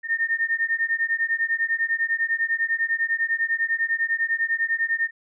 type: beating tone pair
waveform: sine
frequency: 1819 / 1829 Hz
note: A#6 / A#6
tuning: -43 / -33 cents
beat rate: 10 Hz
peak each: -24 / -24 dBFS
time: 0.03-5.11 s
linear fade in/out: 50 ms
effects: none